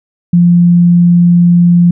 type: tone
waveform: sine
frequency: 173.9 Hz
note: F3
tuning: 7 cents flat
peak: -3 dBFS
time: 0.33-1.91 s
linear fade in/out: 5 ms
effects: none